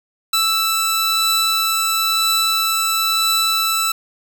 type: tone pair together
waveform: sawtooth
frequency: 1321 / 3962 Hz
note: E6 / B7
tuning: +3 / +5 cents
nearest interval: octave + perfect fifth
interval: 1902 cents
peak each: -15 dBFS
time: 0.33-3.92 s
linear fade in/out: 5 ms
effects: none